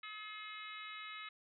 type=harmonic tone with a mistuned harmonic; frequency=425.5 Hz; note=G#4; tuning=42 cents sharp; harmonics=3 / 4 / 5 / 6 / 7 / 8 / 9; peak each=-50 / -56 / -50 / -54 / -56 / -61 / -54 dBFS; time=0.03-1.29 s; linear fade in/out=5 ms; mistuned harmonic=4; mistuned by=+15 cents; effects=none